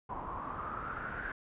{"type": "noise with low-pass filter sweep", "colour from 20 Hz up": "pink", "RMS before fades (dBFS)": -40, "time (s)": [0.09, 1.32], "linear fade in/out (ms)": 5, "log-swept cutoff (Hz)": [960, 1600], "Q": 8.3, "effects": ["resampled to 8000 Hz"]}